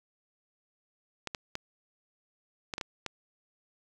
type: clicks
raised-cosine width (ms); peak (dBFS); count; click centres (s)
0.2; -17; 7; 1.273 / 1.348 / 1.554 / 2.738 / 2.781 / 2.812 / 3.063
effects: 8-bit